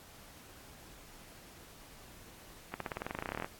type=accelerating click train; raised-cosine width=0.5 ms; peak=-21 dBFS; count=19; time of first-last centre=2.74-3.445 s; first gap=63 ms; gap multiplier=0.94; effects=pink hiss -55 dBFS RMS until 3.59 s + AAC 64 kbps